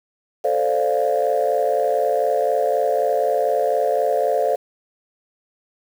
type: chord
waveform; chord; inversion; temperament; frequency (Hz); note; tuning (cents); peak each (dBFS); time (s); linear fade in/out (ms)
sine; D minor seventh; second; equal; 440 / 523.3 / 587.3 / 698.5; A4 / C5 / D5 / F5; 0 / 0 / 0 / 0; -22 / -21 / -21 / -21; 0.44-4.56; 10
effects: tanh soft clip ceiling -9 dBFS + 7-bit